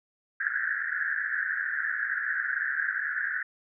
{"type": "band-pass noise", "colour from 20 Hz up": "pink", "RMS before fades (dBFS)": -30, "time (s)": [0.4, 3.43], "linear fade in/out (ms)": 5, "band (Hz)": [1500, 1800], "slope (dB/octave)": 96, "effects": []}